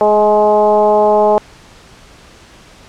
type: tone with frequency modulation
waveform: sine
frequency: 632 Hz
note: D#5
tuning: 27 cents sharp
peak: -7 dBFS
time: 0.01-1.38 s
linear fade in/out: 0 ms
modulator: 211 Hz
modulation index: 1.3
effects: pink hiss -41 dBFS RMS until 2.88 s + low-pass 7000 Hz 12 dB/octave